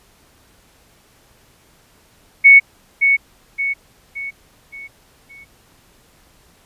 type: tone with echo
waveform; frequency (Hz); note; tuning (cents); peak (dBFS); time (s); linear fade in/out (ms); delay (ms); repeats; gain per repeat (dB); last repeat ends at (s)
sine; 2217; C#7; 0; -3; 2.44-2.6; 20; 570; 5; -7; 5.45
effects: pink hiss -53 dBFS RMS until 6.65 s + resampled to 32000 Hz